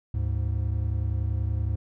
triangle tone pair together, 73.9 / 104.51 Hz, D2 / G#2, +11 / +11 cents, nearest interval tritone, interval 600 cents, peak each -25 dBFS, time 0.14-1.76 s, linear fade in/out 5 ms, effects none

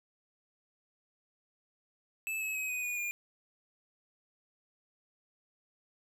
square tone with pitch steps, 2620 / 2578 / 2537 / 2496 / 2456 / 2416 Hz, E7 / E7 / D#7 / D#7 / D#7 / D7, -11 / -39 / +33 / +5 / -23 / +48 cents, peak -34 dBFS, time 2.27-3.11 s, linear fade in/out 0 ms, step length 140 ms, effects 12-bit

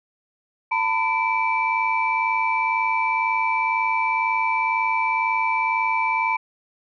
sine tone cluster, 902 / 1004 / 2324 Hz, A5 / B5 / D7, +43 / +28 / -19 cents, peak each -23 dBFS, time 0.71-6.37 s, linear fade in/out 10 ms, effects tanh soft clip ceiling -9 dBFS

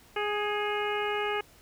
harmonic tone with a mistuned harmonic, 415.1 Hz, G#4, 1 cent flat, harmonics 1 / 2 / 3 / 4 / 5 / 6 / 7, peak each -31 / -34 / -36 / -37 / -38 / -39 / -39 dBFS, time 0.16-1.41 s, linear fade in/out 5 ms, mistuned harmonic 5, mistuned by +49 cents, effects pink hiss -57 dBFS RMS until 1.61 s

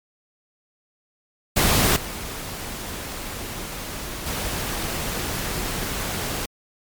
pink noise with level steps, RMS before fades -18 / -32 / -27 dBFS, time 1.56-6.46 s, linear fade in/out 10 ms, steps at 1.96 / 4.26 s, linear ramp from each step 5 ms, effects MP3 96 kbps

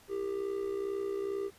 triangle tone with amplitude modulation, 396.2 Hz, G4, 18 cents sharp, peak -27 dBFS, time 0.08-1.51 s, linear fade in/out 50 ms, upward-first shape sine, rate 62.3 Hz, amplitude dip 70%, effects pink hiss -59 dBFS RMS until 1.58 s + resampled to 32000 Hz

